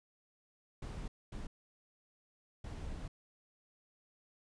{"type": "noise bursts at uneven times", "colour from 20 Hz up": "brown", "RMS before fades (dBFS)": -43, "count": 3, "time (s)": [[0.82, 1.08], [1.32, 1.47], [2.64, 3.08]], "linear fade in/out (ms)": 5, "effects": ["resampled to 22050 Hz"]}